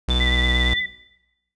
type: tone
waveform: 45% pulse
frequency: 62 Hz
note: B1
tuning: 7 cents sharp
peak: -19 dBFS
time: 0.08-0.74 s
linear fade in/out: 5 ms
type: tone with tremolo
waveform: sine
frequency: 3520 Hz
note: A7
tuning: in tune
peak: -19 dBFS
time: 0.1-0.81 s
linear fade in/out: 5 ms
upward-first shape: sine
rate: 18 Hz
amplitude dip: 60%
type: tone with vibrato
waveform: sine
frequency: 1984 Hz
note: B6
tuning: 7 cents sharp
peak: -22 dBFS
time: 0.2-0.86 s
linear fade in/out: 5 ms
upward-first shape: triangle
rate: 8.6 Hz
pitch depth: 36 cents each way
effects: noise-tail reverb RT60 0.9 s tail -18 dB re dry + resampled to 22050 Hz